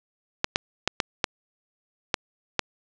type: clicks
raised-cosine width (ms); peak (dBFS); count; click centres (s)
0.2; -3; 7; 0.444 / 0.559 / 0.876 / 1.002 / 1.242 / 2.142 / 2.593
effects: low-pass 7000 Hz 12 dB/octave